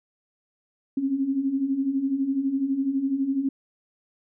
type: beating tone pair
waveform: sine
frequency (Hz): 262.3 / 274.3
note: C4 / C#4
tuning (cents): +4 / -18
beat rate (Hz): 12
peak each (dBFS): -29 / -23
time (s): 0.97-3.49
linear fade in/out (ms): 5
effects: none